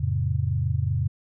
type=chord; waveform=sine; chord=F augmented; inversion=none; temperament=equal with one note detuned; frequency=87.31 / 110 / 135.27 Hz; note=F2 / A2 / C#3; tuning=0 / 0 / -42 cents; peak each=-26 dBFS; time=0-1.08 s; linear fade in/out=10 ms; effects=none